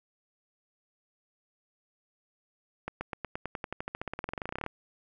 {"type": "accelerating click train", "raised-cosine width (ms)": 0.5, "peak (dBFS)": -19, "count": 29, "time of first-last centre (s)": [2.88, 4.664], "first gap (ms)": 130, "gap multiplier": 0.94, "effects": []}